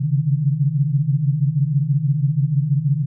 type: tone cluster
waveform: sine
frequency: 134.5 / 140.7 / 155.4 Hz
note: C3 / C#3 / D#3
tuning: +48 / +26 / -2 cents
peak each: -20 dBFS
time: 0-3.06 s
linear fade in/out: 20 ms
effects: none